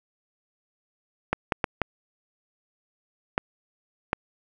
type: clicks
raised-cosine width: 0.5 ms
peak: -7 dBFS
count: 6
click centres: 1.33 / 1.522 / 1.642 / 1.817 / 3.379 / 4.131 s
effects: none